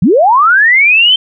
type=linear sweep; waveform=sine; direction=up; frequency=138.59 to 3136 Hz; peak=-4 dBFS; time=0.02-1.16 s; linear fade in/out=5 ms; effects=none